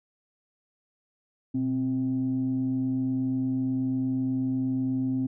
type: tone pair together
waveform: sine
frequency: 123.46 / 261.6 Hz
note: B2 / C4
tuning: 0 / 0 cents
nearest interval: octave + minor second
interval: 1300 cents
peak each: -31 / -24 dBFS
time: 1.54-5.27 s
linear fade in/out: 10 ms
effects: tanh soft clip ceiling -19 dBFS